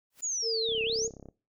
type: noise with exponential growth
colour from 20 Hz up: white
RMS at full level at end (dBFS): -47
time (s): 0.1-0.21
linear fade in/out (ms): 5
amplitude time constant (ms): 23
type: linear two-way sweep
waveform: sine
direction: down then up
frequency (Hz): 7030 to 2489 to 7030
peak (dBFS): -29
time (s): 0.22-1.08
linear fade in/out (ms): 20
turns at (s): 0.84
type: tone with vibrato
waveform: sine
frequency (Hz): 449.9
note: A4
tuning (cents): +39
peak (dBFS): -29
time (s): 0.42-1.11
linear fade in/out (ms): 50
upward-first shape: sine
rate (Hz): 4.7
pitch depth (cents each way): 20
type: click train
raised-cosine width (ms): 2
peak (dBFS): -33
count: 21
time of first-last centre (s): 0.69-1.287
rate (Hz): 33.5
effects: noise-tail reverb RT60 0.3 s tail -20 dB re dry